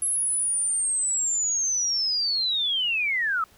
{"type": "linear sweep", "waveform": "sine", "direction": "down", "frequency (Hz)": [10930, 1251], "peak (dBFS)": -22, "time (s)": [0.02, 3.44], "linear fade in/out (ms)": 2, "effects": ["pink hiss -56 dBFS RMS until 3.57 s"]}